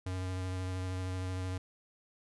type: tone with vibrato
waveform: square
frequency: 92.5 Hz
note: F#2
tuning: in tune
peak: -35 dBFS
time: 0.06-1.58 s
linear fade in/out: 5 ms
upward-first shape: sine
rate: 13 Hz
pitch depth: 15 cents each way
effects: resampled to 24000 Hz